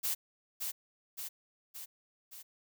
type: noise with echo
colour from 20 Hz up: blue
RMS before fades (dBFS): -33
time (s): 0.03-0.15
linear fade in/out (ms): 20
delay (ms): 570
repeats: 4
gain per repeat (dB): -4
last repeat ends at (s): 2.43
effects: none

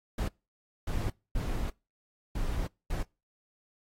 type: noise bursts at uneven times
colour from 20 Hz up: brown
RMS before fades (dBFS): -31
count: 5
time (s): 0.18-0.28 / 0.87-1.1 / 1.35-1.7 / 2.35-2.67 / 2.9-3.03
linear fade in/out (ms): 5
effects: noise-tail reverb RT60 0.3 s tail -26 dB re dry + AAC 48 kbps

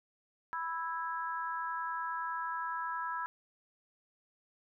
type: harmonic tone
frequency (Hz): 329.6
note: E4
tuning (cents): 0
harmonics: 3 / 4 / 5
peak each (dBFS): -37 / -39 / -41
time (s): 0.53-3.26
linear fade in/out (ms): 0
effects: none

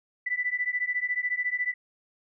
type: beating tone pair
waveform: sine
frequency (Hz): 1975.5 / 1989.5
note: B6 / B6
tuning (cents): 0 / +12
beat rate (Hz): 14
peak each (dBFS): -29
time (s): 0.26-1.74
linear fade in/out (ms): 10
effects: none

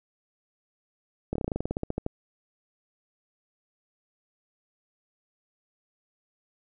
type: slowing click train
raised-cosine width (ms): 2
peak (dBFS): -15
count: 16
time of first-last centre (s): 1.33-2.064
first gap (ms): 25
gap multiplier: 1.09
effects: none

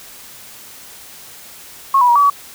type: tone with pitch steps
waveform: sine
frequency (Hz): 1090 / 981 / 952 / 1146 / 1135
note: C#6 / B5 / A#5 / D6 / C#6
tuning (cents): -29 / -12 / +36 / -43 / +41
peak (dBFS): -8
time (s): 1.94-2.3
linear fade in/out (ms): 5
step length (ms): 72
effects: white hiss -38 dBFS RMS until 2.54 s

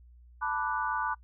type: chord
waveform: sine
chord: B minor seventh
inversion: third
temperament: equal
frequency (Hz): 880 / 987.8 / 1174.7 / 1480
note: A5 / B5 / D6 / F#6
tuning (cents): 0 / 0 / 0 / 0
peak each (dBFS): -34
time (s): 0.41-1.15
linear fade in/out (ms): 20
effects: noise-tail reverb RT60 0.1 s tail -24 dB re dry + added 60 Hz sine -52 dBFS peak until 1.23 s

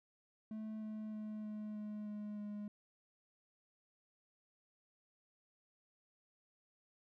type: tone with pitch steps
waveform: triangle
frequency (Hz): 217.2 / 215.6 / 214 / 212.4 / 210.8 / 209.2 / 207.6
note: A3 / A3 / A3 / G#3 / G#3 / G#3 / G#3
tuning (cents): -22 / -35 / -48 / +39 / +26 / +13 / 0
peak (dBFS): -40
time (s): 0.51-2.68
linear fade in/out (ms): 2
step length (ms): 310
effects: none

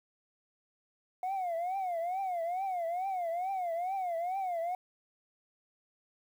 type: tone with vibrato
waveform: sine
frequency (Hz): 720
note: F#5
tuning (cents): -47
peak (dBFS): -29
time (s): 1.23-4.75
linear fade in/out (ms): 2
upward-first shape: triangle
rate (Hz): 2.3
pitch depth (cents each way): 170
effects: tanh soft clip ceiling -30 dBFS + 10-bit

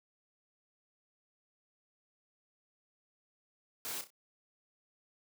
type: noise with echo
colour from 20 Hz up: white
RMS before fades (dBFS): -40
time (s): 3.85-4.01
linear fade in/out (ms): 0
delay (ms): 31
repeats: 3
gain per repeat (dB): -9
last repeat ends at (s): 4.103
effects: high-pass 150 Hz 12 dB/octave

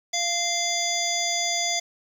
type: harmonic tone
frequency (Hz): 692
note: F5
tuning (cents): -16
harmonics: 1 / 3 / 5 / 7 / 9 / 10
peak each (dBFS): -30 / -30 / -30 / -30 / -30 / -30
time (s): 0.13-1.8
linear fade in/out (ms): 10
effects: 8-bit

